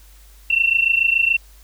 sine tone pair together, 2700 / 2727 Hz, E7 / F7, +41 / -42 cents, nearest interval unison, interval 17 cents, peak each -17 dBFS, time 0.5-1.37 s, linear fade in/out 5 ms, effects added 50 Hz sine -44 dBFS peak until 1.63 s + white hiss -52 dBFS RMS until 1.63 s

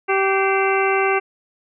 harmonic tone with a mistuned harmonic, 388 Hz, G4, 18 cents flat, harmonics 1 / 2 / 3 / 4 / 5 / 6 / 7, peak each -19 / -22 / -24 / -25 / -26 / -27 / -27 dBFS, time 0.08-1.2 s, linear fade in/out 20 ms, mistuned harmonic 5, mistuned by +110 cents, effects none

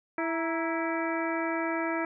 harmonic tone with a mistuned harmonic, 329.6 Hz, E4, in tune, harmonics 1 / 2 / 3 / 4 / 5 / 6 / 7, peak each -31 / -34 / -36 / -37 / -38 / -39 / -39 dBFS, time 0.18-2.05 s, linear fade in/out 2 ms, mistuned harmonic 3, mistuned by -73 cents, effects none

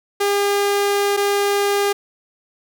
sawtooth tone pair in turn, 403.9 / 403.9 Hz, G#4 / G#4, -48 / -48 cents, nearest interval unison, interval 0 cents, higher neither, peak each -12 dBFS, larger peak neither, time 0.2-1.17 / 1.17-1.93 s, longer first, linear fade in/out 10 ms, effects none

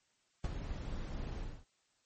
brown noise with ADSR envelope, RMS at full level -31 dBFS, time 0.44-1.65 s, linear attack 6 ms, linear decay 28 ms, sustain -9 dB, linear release 280 ms, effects white hiss -75 dBFS RMS until 2.05 s + MP3 32 kbps

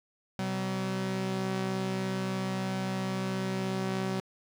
sawtooth tone pair together, 126.7 / 189.84 Hz, B2 / F#3, +45 / +45 cents, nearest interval perfect fifth, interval 700 cents, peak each -32 / -27 dBFS, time 0.39-4.2 s, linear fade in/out 0 ms, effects low-pass 7000 Hz 12 dB/octave + 9-bit

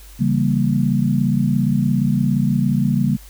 sine chord, C# diminished seventh, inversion none, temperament equal, 138.59 / 164.81 / 196 / 233.1 Hz, C#3 / E3 / G3 / Bb3, 0 / 0 / 0 / 0 cents, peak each -19 / -24 / -19 / -20 dBFS, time 0.19-3.17 s, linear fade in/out 20 ms, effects added 50 Hz sine -39 dBFS peak until 3.29 s + white hiss -46 dBFS RMS until 3.29 s

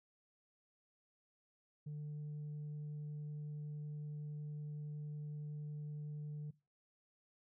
sine tone, 149.1 Hz, D3, 27 cents sharp, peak -40 dBFS, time 1.86-6.51 s, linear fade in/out 10 ms, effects noise-tail reverb RT60 0.3 s tail -21 dB re dry + tanh soft clip ceiling -41 dBFS

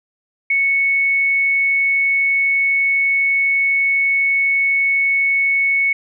sine tone, 2212 Hz, C#7, 4 cents flat, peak -13 dBFS, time 0.5-5.93 s, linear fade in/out 5 ms, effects none

